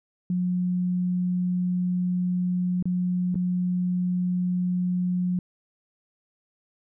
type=tone with dropouts; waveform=sine; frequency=180 Hz; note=F#3; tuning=47 cents flat; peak=-22 dBFS; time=0.3-5.39 s; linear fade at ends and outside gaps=2 ms; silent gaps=2.826-2.855 / 3.345-3.355 s; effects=none